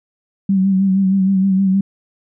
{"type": "tone with vibrato", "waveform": "sine", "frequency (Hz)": 192.1, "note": "G3", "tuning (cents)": -35, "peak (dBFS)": -11, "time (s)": [0.49, 1.81], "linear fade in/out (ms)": 5, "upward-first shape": "sine", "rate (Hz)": 6.4, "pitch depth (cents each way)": 42, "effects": []}